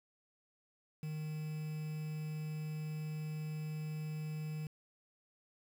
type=tone with quantisation; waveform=triangle; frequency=154.3 Hz; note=D#3; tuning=14 cents flat; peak=-36 dBFS; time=1.03-4.67 s; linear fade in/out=2 ms; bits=9; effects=none